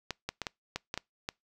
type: clicks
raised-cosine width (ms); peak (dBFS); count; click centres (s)
0.2; -16; 8; 0.107 / 0.29 / 0.417 / 0.468 / 0.76 / 0.941 / 0.976 / 1.289
effects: noise-tail reverb RT60 0.2 s tail -26 dB re dry